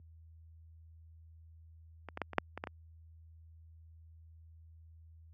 clicks, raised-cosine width 0.5 ms, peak -28 / -24 / -18 / -28 / -10 / -25 / -22 / -25 dBFS, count 8, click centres 2.087 / 2.174 / 2.217 / 2.333 / 2.383 / 2.576 / 2.639 / 2.672 s, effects added 81 Hz sine -43 dBFS peak until 5.33 s + high-pass 150 Hz 12 dB/octave

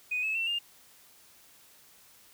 sine tone with pitch steps, 2489 / 2592 / 2699 / 2810 Hz, D#7 / E7 / E7 / F7, 0 / -30 / +40 / +10 cents, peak -27 dBFS, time 0.11-0.59 s, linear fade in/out 10 ms, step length 120 ms, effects tanh soft clip ceiling -23 dBFS + white hiss -58 dBFS RMS until 2.33 s

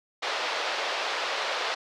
pink band-pass noise, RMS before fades -30 dBFS, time 0.22-1.75 s, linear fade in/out 10 ms, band 520 to 4800 Hz, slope 24 dB/octave, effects none

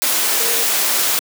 sine tone in noise, 464.8 Hz, A#4, 5 cents flat, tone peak -27 dBFS, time 0.4-0.63 s, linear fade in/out 0 ms, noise white, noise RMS -17 dBFS, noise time 0.02-1.19 s, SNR -13 dB, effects high-pass 300 Hz 12 dB/octave

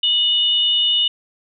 sine tone pair together, 2934 / 3605 Hz, F#7 / A7, -15 / +41 cents, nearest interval major third, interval 356 cents, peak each -15 / -20 dBFS, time 0.03-1.08 s, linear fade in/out 5 ms, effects none

